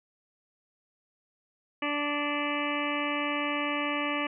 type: harmonic tone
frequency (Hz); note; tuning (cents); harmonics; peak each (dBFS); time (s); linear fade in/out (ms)
291.8; D4; -11; 1 / 2 / 3 / 4 / 6 / 7 / 8 / 9 / 10; -33 / -36 / -39 / -34 / -39 / -38 / -36 / -39 / -39; 1.82-4.27; 5
effects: none